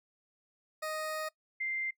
20% pulse / sine tone pair in turn, 623 / 2091 Hz, D#5 / C7, +2 / -2 cents, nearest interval octave + major sixth, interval 2096 cents, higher second, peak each -30 / -32 dBFS, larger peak first, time 0.82-1.29 / 1.6-1.91 s, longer first, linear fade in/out 10 ms, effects noise-tail reverb RT60 0.1 s tail -21 dB re dry

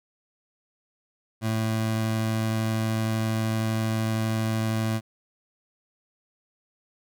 25% pulse tone, 110.9 Hz, A2, 14 cents sharp, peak -20 dBFS, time 1.41-5.01 s, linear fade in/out 50 ms, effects none

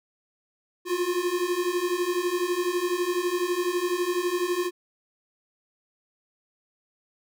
square beating tone pair, 348.4 / 360.4 Hz, F4 / F#4, -4 / -45 cents, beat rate 12 Hz, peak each -29 / -27 dBFS, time 0.85-4.71 s, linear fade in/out 50 ms, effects none

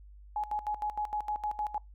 sine tone with tremolo, 841 Hz, G#5, 22 cents sharp, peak -29 dBFS, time 0.36-1.78 s, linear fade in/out 2 ms, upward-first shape square, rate 6.5 Hz, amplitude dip 80%, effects noise-tail reverb RT60 0.2 s tail -25 dB re dry + added 50 Hz sine -49 dBFS peak until 1.94 s

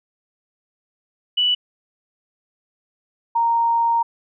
sine tone pair in turn, 2960 / 928.8 Hz, F#7 / A#5, 0 / -7 cents, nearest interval octave + minor sixth, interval 2007 cents, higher first, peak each -15 dBFS, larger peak neither, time 1.37-1.55 / 3.35-4.03 s, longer second, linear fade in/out 10 ms, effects none

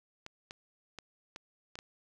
clicks, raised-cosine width 0.2 ms, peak -26 dBFS, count 6, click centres 0.264 / 0.509 / 0.987 / 1.361 / 1.755 / 1.789 s, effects none

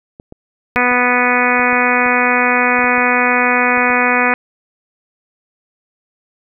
clicks, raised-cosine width 2 ms, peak -20 dBFS, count 12, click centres 0.199 / 0.324 / 0.76 / 0.915 / 1.596 / 1.729 / 2.062 / 2.791 / 2.843 / 2.981 / 3.776 / 3.903 s
harmonic tone, 246.9 Hz, B3, in tune, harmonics 1 / 2 / 3 / 4 / 5 / 6 / 7 / 8 / 9 / 10, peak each -20 / -20 / -20 / -20 / -20 / -20 / -20 / -20 / -20 / -20 dBFS, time 0.76-4.34 s, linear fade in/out 0 ms
effects none

